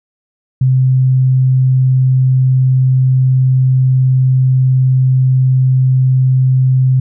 sine tone, 129.9 Hz, C3, 12 cents flat, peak -7 dBFS, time 0.61-7 s, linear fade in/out 5 ms, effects none

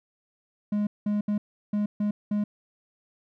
triangle tone bursts at uneven times, 207.7 Hz, G#3, in tune, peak -21 dBFS, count 6, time 0.72-0.87 / 1.06-1.21 / 1.28-1.38 / 1.73-1.86 / 2-2.11 / 2.31-2.44 s, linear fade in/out 5 ms, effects none

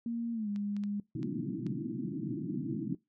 sine tone with pitch glide, 233.1 to 204.1 Hz, A#3 to G#3, 0 to -30 cents, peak -32 dBFS, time 0.06-1 s, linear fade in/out 2 ms, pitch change -230 cents, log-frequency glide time 0.33-0.49 s
clicks, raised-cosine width 0.2 ms, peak -35 dBFS, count 5, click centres 0.561 / 0.766 / 0.837 / 1.23 / 1.666 s
white band-pass noise, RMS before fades -36 dBFS, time 1.15-2.95 s, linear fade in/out 5 ms, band 120 to 340 Hz, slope 96 dB/octave
effects noise-tail reverb RT60 0.2 s tail -22 dB re dry

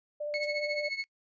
sine tone with vibrato, 592 Hz, D5, 14 cents sharp, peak -32 dBFS, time 0.2-0.89 s, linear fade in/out 10 ms, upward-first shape sine, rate 15 Hz, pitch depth 14 cents each way
35% pulse tone with tremolo, 2196 Hz, C#7, 17 cents flat, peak -27 dBFS, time 0.34-1.04 s, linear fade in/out 0 ms, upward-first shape triangle, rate 14 Hz, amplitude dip 85%
violet noise with exponential decay, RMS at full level -36 dBFS, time 0.43-0.51 s, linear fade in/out 2 ms, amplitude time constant 16 ms
effects noise-tail reverb RT60 0.1 s tail -25 dB re dry + resampled to 16000 Hz

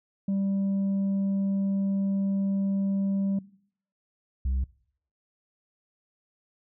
sine tone pair in turn, 196 / 65.07 Hz, G3 / C2, 0 / -9 cents, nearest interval octave + perfect fifth, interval 1909 cents, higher first, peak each -21 dBFS, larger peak neither, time 0.28-3.39 / 4.45-4.64 s, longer first, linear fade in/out 5 ms, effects noise-tail reverb RT60 0.6 s tail -22 dB re dry + tanh soft clip ceiling -23 dBFS

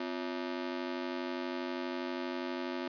sawtooth ring-modulated tone, 304.5 Hz, D#4, 37 cents flat, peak -28 dBFS, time 0-2.88 s, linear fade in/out 5 ms, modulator 46.2 Hz, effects resampled to 11025 Hz

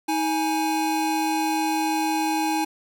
square tone pair together, 316.6 / 832.4 Hz, D#4 / G#5, +30 / +4 cents, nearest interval octave + perfect fourth, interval 1674 cents, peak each -25 dBFS, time 0.08-2.65 s, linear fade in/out 10 ms, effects none

